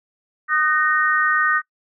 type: tone cluster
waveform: sine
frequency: 1235 / 1513 / 1853 Hz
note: D#6 / F#6 / A#6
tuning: -13 / +38 / -11 cents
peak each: -20 dBFS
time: 0.48-1.62 s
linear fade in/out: 50 ms
effects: noise-tail reverb RT60 0.1 s tail -21 dB re dry